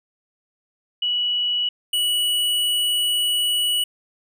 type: tone pair in turn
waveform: sine / square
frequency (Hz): 2939 / 2939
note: F#7 / F#7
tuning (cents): -12 / -12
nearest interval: unison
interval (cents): 0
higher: neither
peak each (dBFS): -19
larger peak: neither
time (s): 1.02-1.69 / 1.93-3.84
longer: second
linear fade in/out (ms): 5
effects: none